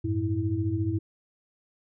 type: tone cluster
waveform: sine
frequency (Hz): 94.5 / 108.7 / 325.4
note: F#2 / A2 / E4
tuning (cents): +37 / -21 / -22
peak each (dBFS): -29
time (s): 0.04-0.99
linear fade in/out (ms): 10
effects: none